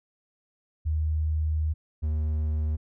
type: tone pair in turn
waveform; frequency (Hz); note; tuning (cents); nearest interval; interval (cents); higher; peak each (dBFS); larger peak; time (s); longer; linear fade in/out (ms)
sine / triangle; 77.78 / 76.8; D#2 / D#2; 0 / -22; unison; 22; first; -23 / -22; second; 0.85-1.74 / 2.02-2.77; first; 20
effects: none